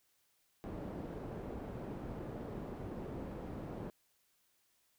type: low-pass noise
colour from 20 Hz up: white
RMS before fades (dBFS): -44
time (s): 0.64-3.9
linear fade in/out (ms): 0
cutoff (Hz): 410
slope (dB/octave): 12
effects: white hiss -75 dBFS RMS until 4.98 s